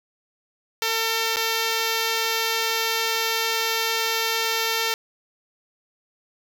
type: tone with dropouts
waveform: 5% pulse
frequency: 451.1 Hz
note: A4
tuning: 43 cents sharp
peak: -10 dBFS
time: 0.82-4.94 s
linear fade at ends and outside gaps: 1 ms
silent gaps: 1.361-1.368 s
effects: none